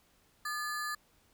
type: ring-modulated tone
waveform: square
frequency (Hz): 1464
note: F#6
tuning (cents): -19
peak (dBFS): -32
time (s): 0.45-0.95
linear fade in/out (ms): 5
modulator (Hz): 255
effects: pink hiss -68 dBFS RMS until 1.33 s